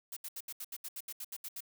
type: noise bursts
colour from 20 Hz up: blue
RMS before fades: -42 dBFS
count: 13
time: 0.12-1.606 s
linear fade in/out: 5 ms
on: 46 ms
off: 74 ms
effects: none